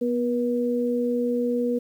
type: tone pair together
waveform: sine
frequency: 244.3 / 482.3 Hz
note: B3 / B4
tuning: -19 / -41 cents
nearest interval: octave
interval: 1178 cents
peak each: -24 dBFS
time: 0.01-1.79 s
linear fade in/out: 10 ms
effects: 9-bit